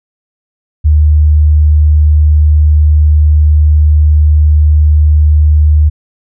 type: tone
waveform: sine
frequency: 75.7 Hz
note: D#2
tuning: 47 cents flat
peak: -3 dBFS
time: 0.84-5.9 s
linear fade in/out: 20 ms
effects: none